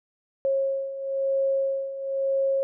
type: beating tone pair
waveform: sine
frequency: 542 / 543 Hz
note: C#5 / C#5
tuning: -39 / -36 cents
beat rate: 1 Hz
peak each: -29 / -24 dBFS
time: 0.45-2.63 s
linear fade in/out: 0 ms
effects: none